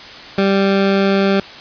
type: tone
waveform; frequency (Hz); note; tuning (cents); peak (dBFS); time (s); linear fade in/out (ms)
20% pulse; 196; G3; 0; -7; 0.38-1.4; 2
effects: white hiss -34 dBFS RMS until 1.6 s + resampled to 11025 Hz